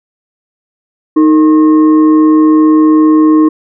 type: tone with frequency modulation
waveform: sine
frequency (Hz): 311.2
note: D#4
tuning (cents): 0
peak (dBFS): -3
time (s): 1.16-3.49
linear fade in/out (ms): 10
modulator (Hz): 765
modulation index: 0.39
effects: none